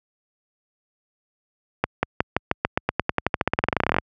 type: accelerating click train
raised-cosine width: 0.5 ms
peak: -3 dBFS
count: 29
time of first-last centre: 1.84-3.985 s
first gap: 190 ms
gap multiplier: 0.92
effects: high-pass 60 Hz 12 dB/octave